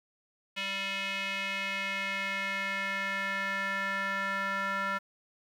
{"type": "tone with band-pass filter sweep", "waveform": "square", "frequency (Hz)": 195.7, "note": "G3", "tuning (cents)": -3, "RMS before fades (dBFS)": -33, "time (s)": [0.56, 4.99], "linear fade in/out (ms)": 20, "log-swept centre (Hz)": [2700, 1500], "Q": 3.2, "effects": ["10-bit"]}